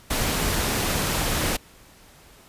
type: noise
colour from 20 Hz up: pink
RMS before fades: -24 dBFS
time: 0.1-1.57 s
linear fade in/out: 10 ms
effects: pink hiss -51 dBFS RMS until 2.48 s + resampled to 32000 Hz